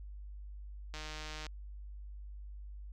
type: click train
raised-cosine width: 0.2 ms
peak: -27 dBFS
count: 82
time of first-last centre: 0.94-1.466 s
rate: 154 Hz
effects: added 50 Hz sine -44 dBFS peak until 2.92 s